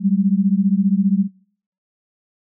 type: beating tone pair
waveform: sine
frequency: 189.7 / 204.7 Hz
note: F#3 / G#3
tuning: +43 / -25 cents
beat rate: 15 Hz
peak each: -16 / -17 dBFS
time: 0-1.28 s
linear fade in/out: 50 ms
effects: noise-tail reverb RT60 0.6 s tail -26 dB re dry